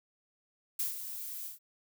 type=noise with ADSR envelope; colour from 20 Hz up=violet; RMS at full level=-31 dBFS; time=0.79-1.59 s; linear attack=7 ms; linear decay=140 ms; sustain=-10 dB; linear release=130 ms; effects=none